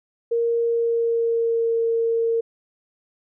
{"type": "tone with pitch glide", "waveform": "sine", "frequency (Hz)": [466.2, 458.7], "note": ["A#4", "A#4"], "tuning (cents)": [0, -28], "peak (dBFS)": -18, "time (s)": [0.31, 2.41], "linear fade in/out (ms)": 10, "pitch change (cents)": -28, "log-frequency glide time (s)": [0.61, 1.77], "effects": []}